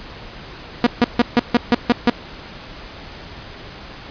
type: tone bursts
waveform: sawtooth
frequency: 240 Hz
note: B3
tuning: 49 cents flat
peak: -6 dBFS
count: 8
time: 0.84-2.098 s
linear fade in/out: 0 ms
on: 26 ms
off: 150 ms
effects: pink hiss -36 dBFS RMS until 4.1 s + resampled to 11025 Hz